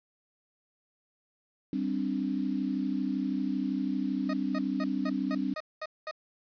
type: chord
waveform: sine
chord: G suspended fourth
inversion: none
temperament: just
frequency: 196 / 261.3 / 294 Hz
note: G3 / C4 / D4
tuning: 0 / -2 / +2 cents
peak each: -33 / -31 / -33 dBFS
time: 1.73-5.54 s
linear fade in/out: 2 ms
type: tone bursts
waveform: 20% pulse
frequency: 622.3 Hz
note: D#5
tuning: in tune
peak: -29 dBFS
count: 8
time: 4.29-6.112 s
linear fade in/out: 5 ms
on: 44 ms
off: 210 ms
effects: resampled to 11025 Hz + 9-bit